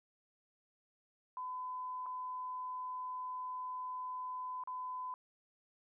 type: tone with dropouts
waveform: sine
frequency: 1010 Hz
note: B5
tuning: 39 cents sharp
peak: -39 dBFS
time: 1.37-5.14 s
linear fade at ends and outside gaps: 1 ms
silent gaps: 2.06-2.064 / 4.637-4.674 s
effects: none